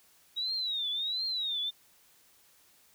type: tone with vibrato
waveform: sine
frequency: 3806 Hz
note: A#7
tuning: 35 cents sharp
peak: -30 dBFS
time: 0.36-1.71 s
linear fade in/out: 20 ms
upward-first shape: triangle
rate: 1.4 Hz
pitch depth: 190 cents each way
effects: white hiss -63 dBFS RMS until 2.94 s